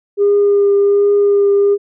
sine tone with vibrato, 404.2 Hz, G#4, 47 cents flat, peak -7 dBFS, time 0.17-1.78 s, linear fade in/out 50 ms, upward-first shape triangle, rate 1.3 Hz, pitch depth 15 cents each way, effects tanh soft clip ceiling -5 dBFS

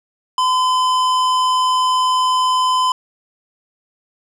triangle tone with hard clipping, 1018 Hz, C6, 48 cents flat, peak -15 dBFS, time 0.38-2.92 s, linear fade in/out 2 ms, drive 17 dB, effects none

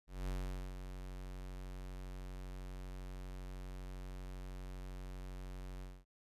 square tone with ADSR envelope, 46.31 Hz, F#1, 2 cents sharp, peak -37 dBFS, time 0.07-6.05 s, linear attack 210 ms, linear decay 450 ms, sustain -8 dB, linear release 230 ms, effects resampled to 32000 Hz

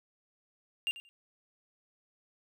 triangle tone with echo, 2794 Hz, F7, in tune, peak -27 dBFS, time 0.87-0.91 s, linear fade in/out 0 ms, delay 90 ms, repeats 2, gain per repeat -15 dB, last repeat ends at 1.09 s, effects none

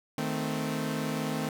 sawtooth chord, A diminished, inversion second, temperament equal with one note detuned, 155.56 / 220 / 259.5 Hz, Eb3 / A3 / C4, 0 / 0 / -14 cents, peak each -30 dBFS, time 0.18-1.49 s, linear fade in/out 2 ms, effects none

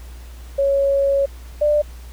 sine tone pair in turn, 554.4 / 593.9 Hz, C#5 / D5, 0 / +19 cents, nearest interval minor second, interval 119 cents, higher second, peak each -14 / -13 dBFS, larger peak second, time 0.58-1.26 / 1.61-1.82 s, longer first, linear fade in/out 10 ms, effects added 60 Hz sine -34 dBFS peak until 2.12 s + pink hiss -47 dBFS RMS until 2.12 s

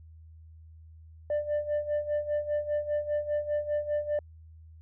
sine tone with tremolo, 593 Hz, D5, 17 cents sharp, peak -22 dBFS, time 1.3-4.19 s, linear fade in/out 2 ms, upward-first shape sine, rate 5 Hz, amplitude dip 80%, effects tanh soft clip ceiling -24 dBFS + added 80 Hz sine -48 dBFS peak until 4.81 s

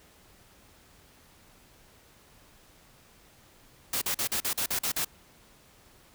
white noise bursts, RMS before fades -29 dBFS, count 9, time 3.93-5.048 s, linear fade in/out 5 ms, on 86 ms, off 43 ms, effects pink hiss -58 dBFS RMS until 6.14 s

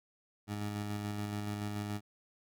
20% pulse tone with tremolo, 103.7 Hz, G#2, 2 cents flat, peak -30 dBFS, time 0.47-2.01 s, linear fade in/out 50 ms, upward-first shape square, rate 7 Hz, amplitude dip 25%, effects none

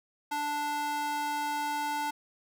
square tone with high-pass filter, 293.7 Hz, D4, in tune, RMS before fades -32 dBFS, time 0.31-2.11 s, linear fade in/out 10 ms, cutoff 700 Hz, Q 3.6, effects none

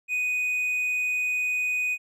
triangle tone, 2489 Hz, D#7, in tune, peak -22 dBFS, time 0.08-1.98 s, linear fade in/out 50 ms, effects none

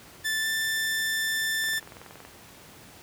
sawtooth tone with pitch glide, 1760 to 1773.3 Hz, A6 to A6, 0 to +13 cents, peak -22 dBFS, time 0.24-1.8 s, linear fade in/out 20 ms, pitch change +13 cents, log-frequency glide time 0.41-0.46 s
click train, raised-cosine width 0.5 ms, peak -29 dBFS, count 14, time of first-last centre 1.64-2.25 s, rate 21.3 Hz
effects pink hiss -49 dBFS RMS until 3.02 s + high-pass 80 Hz 12 dB/octave

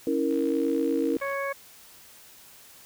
sine chord, A# diminished, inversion first, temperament equal with one note detuned, 277.2 / 325.5 / 466.2 Hz, C#4 / E4 / A#4, 0 / -22 / 0 cents, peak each -27 dBFS, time 0.07-1.17 s, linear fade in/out 2 ms
click train, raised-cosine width 0.3 ms, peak -32 dBFS, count 64, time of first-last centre 0.31-1.331 s, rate 61.7 Hz
harmonic tone, 554.4 Hz, C#5, in tune, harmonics 1 / 2 / 3 / 4, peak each -30 / -33 / -35 / -36 dBFS, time 1.21-1.53 s, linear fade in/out 10 ms
effects white hiss -51 dBFS RMS until 2.85 s

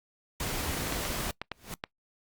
pink noise, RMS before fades -33 dBFS, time 0.4-1.31 s, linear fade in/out 2 ms
clicks, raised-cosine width 0.3 ms, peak -17 dBFS, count 5, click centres 0.924 / 1.052 / 1.416 / 1.517 / 1.839 s
pink noise with exponential growth, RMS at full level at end -35 dBFS, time 1.52-1.74 s, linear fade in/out 1 ms, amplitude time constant 47 ms
effects noise-tail reverb RT60 0.1 s tail -23 dB re dry + Opus 48 kbps

